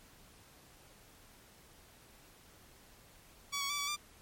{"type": "tone with pitch steps", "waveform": "10% pulse", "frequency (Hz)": [1135, 1116, 1158, 1141, 1187], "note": ["C#6", "C#6", "D6", "C#6", "D6"], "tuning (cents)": [41, 11, -25, 50, 18], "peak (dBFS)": -26, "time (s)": [3.52, 3.965], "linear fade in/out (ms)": 20, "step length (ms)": 89, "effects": ["pink hiss -60 dBFS RMS until 4.21 s", "MP3 64 kbps"]}